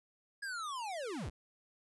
square linear sweep, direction down, 1673 to 35.33 Hz, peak -39 dBFS, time 0.42-1.3 s, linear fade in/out 10 ms, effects resampled to 24000 Hz

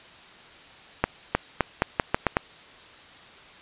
accelerating click train, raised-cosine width 0.5 ms, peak -4 dBFS, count 8, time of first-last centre 1.04-2.369 s, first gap 310 ms, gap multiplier 0.83, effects white hiss -48 dBFS RMS until 3.61 s + resampled to 8000 Hz

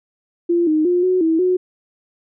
sine tone with pitch steps, 344 / 309.9 / 355.1 / 368.2 / 323.9 / 365.6 Hz, F4 / D#4 / F4 / F#4 / E4 / F#4, -26 / -7 / +29 / -8 / -30 / -21 cents, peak -13 dBFS, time 0.49-1.57 s, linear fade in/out 10 ms, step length 180 ms, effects none

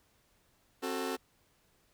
sawtooth chord, F# diminished, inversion second, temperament just, 266.4 / 370 / 444 Hz, C4 / F#4 / A4, +31 / 0 / +16 cents, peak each -34 dBFS, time 0.82-1.17 s, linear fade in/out 20 ms, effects pink hiss -70 dBFS RMS until 1.93 s

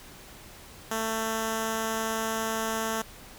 5% pulse tone with notch filter, 222.6 Hz, A3, 20 cents sharp, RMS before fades -30 dBFS, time 0.91-3.02 s, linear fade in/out 5 ms, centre 2300 Hz, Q 1.5, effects pink hiss -48 dBFS RMS until 3.38 s

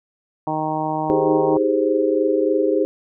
harmonic tone, 155.56 Hz, D#3, in tune, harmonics 1 / 2 / 3 / 4 / 5 / 6 / 7, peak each -30 / -26 / -34 / -28 / -25 / -26 / -35 dBFS, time 0.47-1.57 s, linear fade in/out 2 ms
sine chord, Ab major seventh, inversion second, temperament equal with one note detuned, 315.5 / 392 / 415.3 / 523.3 Hz, Eb4 / G4 / Ab4 / C5, +24 / 0 / 0 / 0 cents, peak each -21 dBFS, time 1.1-2.85 s, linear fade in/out 0 ms
effects none

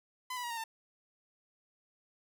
sawtooth tone with pitch steps, 1013 / 983 / 953.9 / 925.7 / 898.3 Hz, B5 / B5 / A#5 / A#5 / A5, +44 / -8 / +40 / -12 / +36 cents, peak -33 dBFS, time 0.3-0.64 s, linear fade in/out 5 ms, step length 68 ms, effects none

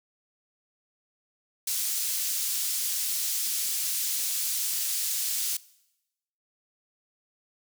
pink high-pass noise, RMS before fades -29 dBFS, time 1.67-5.57 s, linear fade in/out 5 ms, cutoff 5700 Hz, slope 12 dB/octave, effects noise-tail reverb RT60 0.9 s tail -21 dB re dry

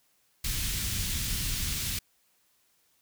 pink band-stop noise, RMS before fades -31 dBFS, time 0.44-1.99 s, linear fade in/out 5 ms, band 140 to 2800 Hz, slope 12 dB/octave, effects white hiss -69 dBFS RMS until 3.01 s

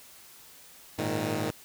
10% pulse chord, Ab suspended second, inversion none, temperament equal with one note detuned, 103.83 / 115.2 / 155.56 Hz, Ab2 / Bb2 / Eb3, 0 / -20 / 0 cents, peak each -25 dBFS, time 0.98-1.51 s, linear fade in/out 10 ms, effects white hiss -52 dBFS RMS until 1.64 s

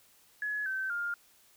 sine tone with pitch steps, 1693 / 1543.5 / 1407.3 Hz, G#6 / G6 / F6, +33 / -27 / +13 cents, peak -31 dBFS, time 0.42-1.14 s, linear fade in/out 2 ms, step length 240 ms, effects white hiss -63 dBFS RMS until 1.56 s

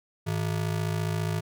square ring-modulated tone, 131.9 Hz, C3, 14 cents sharp, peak -24 dBFS, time 0.26-1.41 s, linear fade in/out 20 ms, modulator 27.4 Hz, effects none

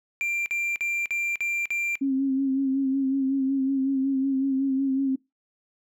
triangle tone bursts, 2372 Hz, D7, 17 cents sharp, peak -22 dBFS, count 6, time 0.21-1.955 s, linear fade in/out 0 ms, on 250 ms, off 49 ms
sine tone with vibrato, 269.3 Hz, C#4, 50 cents flat, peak -21 dBFS, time 2.01-5.16 s, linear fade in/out 10 ms, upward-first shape sine, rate 5.4 Hz, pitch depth 36 cents each way
effects noise-tail reverb RT60 0.2 s tail -22 dB re dry

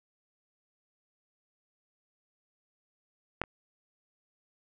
clicks, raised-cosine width 0.5 ms, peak -12 / -29 dBFS, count 2, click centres 3.416 / 3.438 s, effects none

